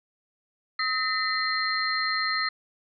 sine tone cluster, 1275 / 1825 / 2023 / 4180 Hz, D#6 / A#6 / B6 / C8, +42 / -37 / +41 / -2 cents, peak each -29 / -30 / -31 / -29 dBFS, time 0.79-2.49 s, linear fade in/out 5 ms, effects none

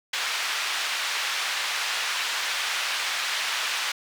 white band-pass noise, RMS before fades -28 dBFS, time 0.13-3.92 s, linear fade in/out 5 ms, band 1100 to 3600 Hz, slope 12 dB/octave, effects none

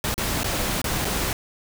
pink noise with dropouts, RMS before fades -25 dBFS, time 0.04-1.33 s, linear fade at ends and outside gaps 1 ms, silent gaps 0.142-0.179 / 0.433-0.443 / 0.817-0.842 / 1.047-1.052 s, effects none

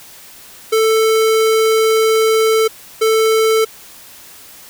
square tone pair in turn, 442 / 442 Hz, A4 / A4, +8 / +8 cents, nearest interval unison, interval 0 cents, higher neither, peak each -11 dBFS, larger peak neither, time 0.72-2.68 / 3.01-3.65 s, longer first, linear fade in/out 10 ms, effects white hiss -39 dBFS RMS until 4.69 s

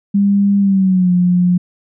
sine tone with pitch glide, 200.4 to 178.54 Hz, G3 to F3, +38 to +38 cents, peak -9 dBFS, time 0.14-1.58 s, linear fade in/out 10 ms, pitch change -200 cents, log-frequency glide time 0.59-1.12 s, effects none

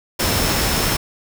sine tone in noise, 5310 Hz, E8, 12 cents sharp, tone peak -28 dBFS, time 0.19-0.97 s, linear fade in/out 10 ms, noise pink, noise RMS -19 dBFS, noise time 0.19-0.97 s, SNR -12 dB, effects none

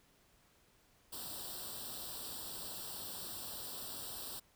white noise with comb filter, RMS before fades -45 dBFS, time 1.12-4.4 s, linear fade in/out 10 ms, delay 0.23 ms, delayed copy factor +0.9, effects pink hiss -69 dBFS RMS until 4.55 s

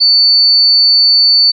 sine tone, 4500 Hz, C#8, 25 cents sharp, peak -5 dBFS, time 0-1.52 s, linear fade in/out 20 ms, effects none

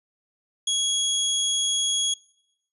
25% pulse tone, 3324 Hz, G#7, 1 cent sharp, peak -18 dBFS, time 0.67-2.14 s, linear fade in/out 5 ms, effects noise-tail reverb RT60 0.9 s tail -25 dB re dry + resampled to 32000 Hz

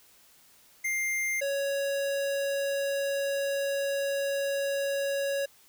square tone pair in turn, 2100 / 556.2 Hz, C7 / C#5, +6 / +6 cents, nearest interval octave + major seventh, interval 2300 cents, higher first, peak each -28 dBFS, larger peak neither, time 0.84-1.41 / 1.41-5.46 s, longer second, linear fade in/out 10 ms, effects white hiss -59 dBFS RMS until 5.68 s

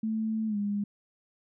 sine tone with pitch glide, 220 to 204.1 Hz, A3 to G#3, 0 to -30 cents, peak -27 dBFS, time 0.03-0.84 s, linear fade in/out 5 ms, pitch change -130 cents, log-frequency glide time 0.47-0.57 s, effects none

